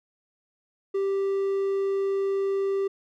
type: tone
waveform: triangle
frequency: 392 Hz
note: G4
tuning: in tune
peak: -21 dBFS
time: 0.94-2.88 s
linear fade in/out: 10 ms
effects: none